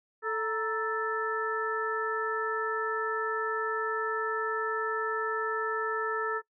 harmonic tone with a mistuned harmonic, 440 Hz, A4, in tune, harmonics 1 / 2 / 3 / 4, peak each -32 / -38 / -32 / -35 dBFS, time 0.22-6.42 s, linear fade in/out 50 ms, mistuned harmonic 2, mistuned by +96 cents, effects noise-tail reverb RT60 0.1 s tail -20 dB re dry

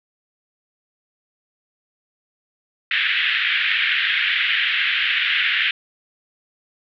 pink band-pass noise, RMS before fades -20 dBFS, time 2.91-5.71 s, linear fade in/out 2 ms, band 1600 to 3400 Hz, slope 48 dB/octave, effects none

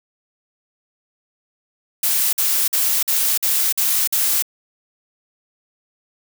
blue noise bursts, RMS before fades -18 dBFS, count 7, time 2.03-4.424 s, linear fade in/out 5 ms, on 300 ms, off 49 ms, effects none

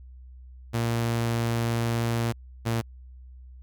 sawtooth tone pair in turn, 116.54 / 115.13 Hz, A#2 / A#2, 0 / -21 cents, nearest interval unison, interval 21 cents, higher first, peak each -20 dBFS, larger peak neither, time 0.73-2.33 / 2.65-2.82 s, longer first, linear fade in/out 20 ms, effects added 63 Hz sine -43 dBFS peak until 3.62 s

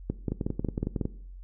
two click trains, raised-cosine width 3 ms, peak -16 / -15 dBFS, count 9 / 6, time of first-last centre 0.32-1.054 / 0.1-1.012 s, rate 10.9 / 5.48 Hz, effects noise-tail reverb RT60 0.6 s tail -18 dB re dry + added 45 Hz sine -41 dBFS peak until 1.43 s

